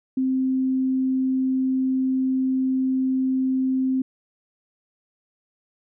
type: tone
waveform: sine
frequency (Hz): 261.3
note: C4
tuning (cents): -2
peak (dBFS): -19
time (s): 0.17-4.02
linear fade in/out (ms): 5
effects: none